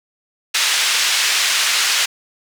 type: band-pass noise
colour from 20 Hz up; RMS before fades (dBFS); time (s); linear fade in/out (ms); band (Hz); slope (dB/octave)
pink; -17; 0.54-2.06; 10; 2100 to 6800; 12
effects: none